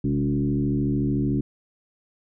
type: tone with frequency modulation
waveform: sine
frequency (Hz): 207.7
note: G#3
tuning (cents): 0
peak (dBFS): -20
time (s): 0.04-1.41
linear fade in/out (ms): 5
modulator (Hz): 73.5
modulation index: 1.6
effects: none